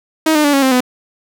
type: tone with pitch steps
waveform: sawtooth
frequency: 316.4 / 302.1 / 288.5 / 275.4 / 263 / 251.1 Hz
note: D#4 / D4 / D4 / C#4 / C4 / B3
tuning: +29 / +49 / -31 / -11 / +9 / +29 cents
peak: -6 dBFS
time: 0.26-0.806 s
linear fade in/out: 5 ms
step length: 91 ms
effects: none